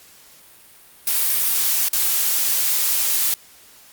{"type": "noise with dropouts", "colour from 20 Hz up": "blue", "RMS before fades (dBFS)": -19, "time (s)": [1.07, 3.34], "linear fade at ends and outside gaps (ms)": 2, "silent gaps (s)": [1.885, 1.931], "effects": ["white hiss -48 dBFS RMS until 3.92 s", "Opus 48 kbps"]}